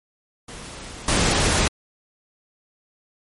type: noise with level steps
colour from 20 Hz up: pink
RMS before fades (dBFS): -37 / -19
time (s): 0.48-1.68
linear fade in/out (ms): 5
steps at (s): 1.08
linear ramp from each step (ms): 2
effects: MP3 48 kbps